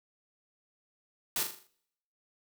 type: noise with echo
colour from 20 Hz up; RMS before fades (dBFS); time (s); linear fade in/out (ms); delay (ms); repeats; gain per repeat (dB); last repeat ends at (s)
white; -31; 1.36-1.43; 2; 40; 6; -6; 1.67
effects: noise-tail reverb RT60 0.8 s tail -25 dB re dry